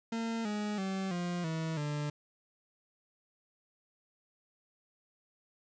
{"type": "tone with pitch steps", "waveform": "40% pulse", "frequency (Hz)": [228, 209.1, 191.72, 175.81, 161.22, 147.84], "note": ["A#3", "G#3", "G3", "F3", "E3", "D3"], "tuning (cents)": [-38, 12, -38, 12, -38, 12], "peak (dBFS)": -32, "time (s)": [0.12, 2.1], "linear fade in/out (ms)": 5, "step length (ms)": 330, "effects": ["resampled to 16000 Hz", "10-bit"]}